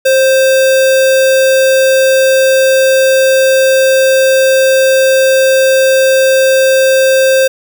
sine tone with sample-and-hold, 530 Hz, C5, 22 cents sharp, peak -5 dBFS, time 0.05-7.48 s, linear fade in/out 10 ms, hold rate 2100 Hz, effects none

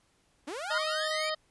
sawtooth linear sweep, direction up, 256.8 to 2400 Hz, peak -32 dBFS, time 0.47-1.3 s, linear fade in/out 10 ms
triangle tone with exponential growth, 1423 Hz, F6, 32 cents sharp, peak -24 dBFS, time 0.49-0.78 s, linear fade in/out 2 ms, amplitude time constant 63 ms
harmonic tone, 622.3 Hz, D#5, in tune, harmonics 1 / 2 / 3 / 5 / 6 / 7 / 8, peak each -33 / -36 / -38 / -40 / -41 / -41 / -42 dBFS, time 0.7-1.35 s, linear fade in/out 10 ms
effects pink hiss -69 dBFS RMS until 1.5 s + resampled to 24000 Hz

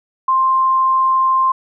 sine tone, 1051 Hz, C6, 7 cents sharp, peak -11 dBFS, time 0.28-1.52 s, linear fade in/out 5 ms, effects none

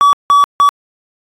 triangle tone bursts at uneven times, 1142 Hz, D6, 49 cents flat, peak -3 dBFS, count 3, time 0.01-0.13 / 0.3-0.44 / 0.6-0.69 s, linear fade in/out 0 ms, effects AAC 48 kbps

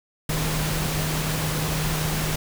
sine tone in noise, 155.56 Hz, D#3, in tune, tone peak -26 dBFS, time 0.29-2.36 s, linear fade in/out 5 ms, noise pink, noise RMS -27 dBFS, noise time 0.29-2.36 s, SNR -2 dB, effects none

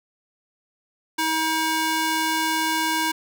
square tone with high-pass filter, 318.8 Hz, D#4, 42 cents sharp, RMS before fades -23 dBFS, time 1.18-3.12 s, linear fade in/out 10 ms, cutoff 740 Hz, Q 0.78, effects none

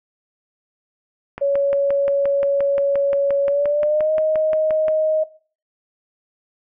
click train, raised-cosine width 0.5 ms, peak -15 dBFS, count 21, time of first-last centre 1.38-4.883 s, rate 5.71 Hz
sine tone with pitch glide, 560 to 625 Hz, C#5 to D#5, +18 to +8 cents, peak -15 dBFS, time 1.41-5.24 s, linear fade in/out 10 ms, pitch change +190 cents, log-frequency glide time 3.46-4.12 s
effects noise-tail reverb RT60 0.4 s tail -18 dB re dry

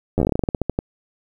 slowing click train, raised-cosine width 2 ms, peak -6 dBFS, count 17, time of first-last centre 0.18-0.789 s, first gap 10 ms, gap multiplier 1.16, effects 8-bit

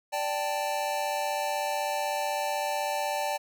square chord, D suspended fourth, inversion none, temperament equal, 587.3 / 784 / 880 Hz, D5 / G5 / A5, 0 / 0 / 0 cents, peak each -33 dBFS, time 0.12-3.38 s, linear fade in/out 20 ms, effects none

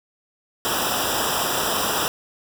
pink noise with comb filter, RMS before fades -23 dBFS, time 0.65-2.08 s, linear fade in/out 0 ms, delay 0.46 ms, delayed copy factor -1, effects none

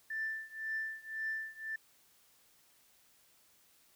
sine tone with tremolo, 1770 Hz, A6, 10 cents sharp, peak -32 dBFS, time 0.1-1.76 s, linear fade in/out 5 ms, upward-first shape triangle, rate 1.9 Hz, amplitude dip 95%, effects tanh soft clip ceiling -29 dBFS + white hiss -67 dBFS RMS until 3.95 s

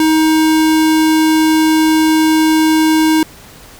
square tone, 315 Hz, D#4, 21 cents sharp, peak -9 dBFS, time 0-3.23 s, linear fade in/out 2 ms, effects pink hiss -38 dBFS RMS until 3.79 s

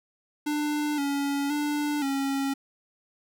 square tone with pitch steps, 297.5 / 281.7 / 294.7 / 274 Hz, D4 / C#4 / D4 / C#4, +22 / +28 / +6 / -20 cents, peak -26 dBFS, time 0.46-2.54 s, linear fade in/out 10 ms, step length 520 ms, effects none

